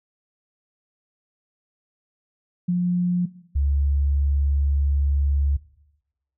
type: tone pair in turn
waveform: sine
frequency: 177.7 / 70.52 Hz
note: F3 / C#2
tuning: +30 / +30 cents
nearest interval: octave + major third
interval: 1600 cents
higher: first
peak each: -18 dBFS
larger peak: neither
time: 2.68-3.26 / 3.55-5.57 s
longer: second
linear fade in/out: 10 ms
effects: noise-tail reverb RT60 0.9 s tail -18 dB re dry